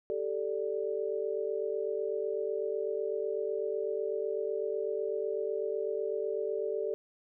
sine chord, G suspended second, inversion none, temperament equal, 392 / 440 / 587.3 Hz, G4 / A4 / D5, 0 / 0 / 0 cents, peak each -35 / -33 / -37 dBFS, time 0.1-6.94 s, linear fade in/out 0 ms, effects none

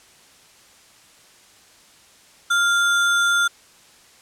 sine tone with sample-and-hold, 1398 Hz, F6, 1 cent sharp, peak -15 dBFS, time 2.5-3.48 s, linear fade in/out 10 ms, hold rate 4900 Hz, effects white hiss -51 dBFS RMS until 4.21 s + low-pass 9000 Hz 12 dB/octave

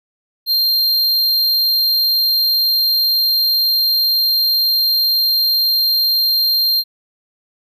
square tone, 4186 Hz, C8, in tune, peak -13 dBFS, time 0.46-6.84 s, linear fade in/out 50 ms, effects none

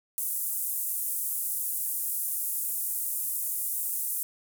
white band-pass noise, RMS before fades -31 dBFS, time 0.18-4.23 s, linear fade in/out 0 ms, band 9400 to 16000 Hz, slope 24 dB/octave, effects none

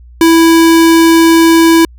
square tone, 329.6 Hz, E4, in tune, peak -4 dBFS, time 0.21-1.85 s, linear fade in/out 2 ms, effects added 60 Hz sine -33 dBFS peak until 1.98 s

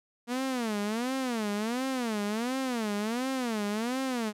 sawtooth tone with vibrato, 233.1 Hz, A#3, in tune, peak -25 dBFS, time 0.27-4.33 s, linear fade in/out 50 ms, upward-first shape sine, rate 1.4 Hz, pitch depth 230 cents each way, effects low-pass 12000 Hz 12 dB/octave

